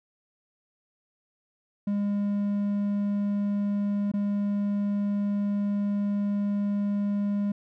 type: tone with dropouts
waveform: triangle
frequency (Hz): 203.3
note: G#3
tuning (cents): -37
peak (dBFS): -22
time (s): 1.87-7.52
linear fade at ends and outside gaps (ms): 5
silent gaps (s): 4.117-4.137
effects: none